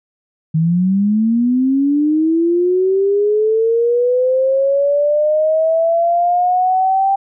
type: linear sweep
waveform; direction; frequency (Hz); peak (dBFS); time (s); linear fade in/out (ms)
sine; up; 155.56 to 787; -11; 0.54-7.16; 10
effects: none